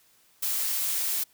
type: noise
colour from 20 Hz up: blue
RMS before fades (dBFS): -28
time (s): 0.42-1.24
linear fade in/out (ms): 10
effects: white hiss -62 dBFS RMS until 1.33 s